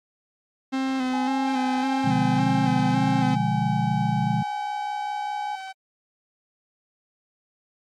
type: tone with vibrato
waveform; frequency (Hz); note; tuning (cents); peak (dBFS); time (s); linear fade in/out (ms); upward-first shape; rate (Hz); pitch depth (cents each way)
45% pulse; 260.5; C4; -7; -23; 0.72-3.36; 20; square; 1.8; 30
type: tone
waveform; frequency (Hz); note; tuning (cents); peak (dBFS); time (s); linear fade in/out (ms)
sine; 830.6; G#5; 0; -27; 1.13-5.56; 10
type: tone with pitch glide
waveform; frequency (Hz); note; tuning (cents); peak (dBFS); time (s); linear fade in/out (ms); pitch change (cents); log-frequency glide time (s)
sawtooth; 788 to 765.6; G5 to G5; +9 to -41; -30; 1.45-5.73; 20; -50; 2.21-3.66
type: chord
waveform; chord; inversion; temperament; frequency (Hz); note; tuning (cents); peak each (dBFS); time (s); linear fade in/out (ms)
sine; B diminished seventh; none; equal; 123.47 / 146.83 / 174.61 / 207.7; B2 / D3 / F3 / Ab3; 0 / 0 / 0 / 0; -27; 2.04-4.43; 10
effects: low-pass 5000 Hz 12 dB/octave + AAC 64 kbps